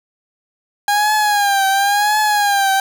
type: tone with vibrato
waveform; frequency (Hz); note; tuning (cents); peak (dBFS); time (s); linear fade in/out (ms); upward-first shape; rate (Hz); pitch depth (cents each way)
30% pulse; 814; G#5; -35; -10; 0.88-2.8; 2; triangle; 0.95; 92
effects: none